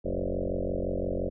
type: tone with frequency modulation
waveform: sine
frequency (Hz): 287.1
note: D4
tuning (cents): -39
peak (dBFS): -27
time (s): 0.04-1.3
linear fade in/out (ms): 20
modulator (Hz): 45.8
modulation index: 6.7
effects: none